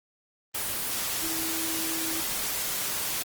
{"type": "tone in noise", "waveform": "sine", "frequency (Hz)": 324.8, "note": "E4", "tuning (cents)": -26, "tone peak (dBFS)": -35, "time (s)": [1.22, 2.21], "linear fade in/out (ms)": 10, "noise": "white", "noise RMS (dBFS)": -30, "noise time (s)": [0.54, 3.23], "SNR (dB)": -8, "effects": ["Opus 24 kbps"]}